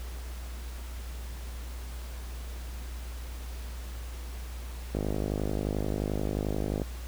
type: click train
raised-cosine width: 2 ms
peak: -17 dBFS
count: 97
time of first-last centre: 4.95-6.818 s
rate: 51.4 Hz
effects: added 60 Hz sine -36 dBFS peak until 7.07 s + pink hiss -48 dBFS RMS until 7.07 s